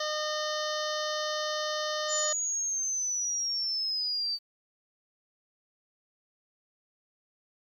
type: harmonic tone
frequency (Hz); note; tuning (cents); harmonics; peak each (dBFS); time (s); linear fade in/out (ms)
610; D#5; -34; 1 / 2 / 3 / 5 / 6 / 7 / 8 / 9 / 10; -33 / -36 / -38 / -40 / -41 / -41 / -42 / -43 / -43; 0-2.33; 5
type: linear sweep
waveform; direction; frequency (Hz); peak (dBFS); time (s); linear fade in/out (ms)
sine; down; 7100 to 4586; -28; 2.08-4.39; 50
effects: 10-bit